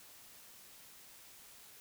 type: silence
effects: white hiss -57 dBFS RMS until 1.8 s